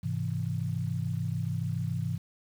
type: chord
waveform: sine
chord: Ab augmented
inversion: none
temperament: equal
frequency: 103.83 / 130.81 / 164.81 Hz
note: Ab2 / C3 / E3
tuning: 0 / 0 / 0 cents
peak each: -33 dBFS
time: 0.03-2.18 s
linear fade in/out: 10 ms
effects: 9-bit